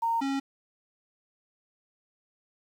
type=tone pair in turn; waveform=sine / square; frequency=920 / 273.5 Hz; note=A#5 / C#4; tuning=-23 / -23 cents; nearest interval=octave + major sixth; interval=2100 cents; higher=first; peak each=-24 / -28 dBFS; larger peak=first; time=0.02-0.21 / 0.21-0.4 s; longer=neither; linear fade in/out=10 ms; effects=low-pass 6000 Hz 12 dB/octave + 9-bit